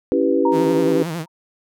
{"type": "chord", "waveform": "sine", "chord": "C# half-diminished seventh", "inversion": "none", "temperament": "equal", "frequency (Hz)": [277.2, 329.6, 392, 493.9], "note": ["C#4", "E4", "G4", "B4"], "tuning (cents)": [0, 0, 0, 0], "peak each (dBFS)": -20, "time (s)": [0.12, 1.03], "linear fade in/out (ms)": 0}
{"type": "tone with exponential decay", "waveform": "sine", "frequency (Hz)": 932.3, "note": "A#5", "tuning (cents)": 0, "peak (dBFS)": -17, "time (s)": [0.45, 1.28], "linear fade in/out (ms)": 5, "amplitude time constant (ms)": 180}
{"type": "tone with vibrato", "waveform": "sawtooth", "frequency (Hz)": 164.9, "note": "E3", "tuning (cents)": 1, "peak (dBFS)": -20, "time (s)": [0.51, 1.26], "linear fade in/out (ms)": 50, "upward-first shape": "sine", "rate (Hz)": 11, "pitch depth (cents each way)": 110}
{"effects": []}